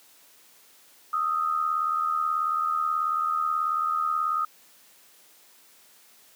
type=tone pair together; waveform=sine; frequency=1244.5 / 1322.9 Hz; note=D#6 / E6; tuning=0 / +6 cents; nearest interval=minor second; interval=106 cents; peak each=-24 / -30 dBFS; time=1.13-4.45 s; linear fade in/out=5 ms; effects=white hiss -56 dBFS RMS until 6.35 s + high-pass 200 Hz 12 dB/octave